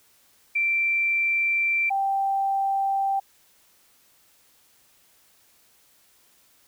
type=tone pair in turn; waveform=sine; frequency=2349 / 783.9 Hz; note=D7 / G5; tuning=0 / 0 cents; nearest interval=octave + perfect fifth; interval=1900 cents; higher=first; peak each=-20 / -21 dBFS; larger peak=first; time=0.55-1.9 / 1.9-3.2 s; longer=first; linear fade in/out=10 ms; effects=white hiss -60 dBFS RMS until 6.67 s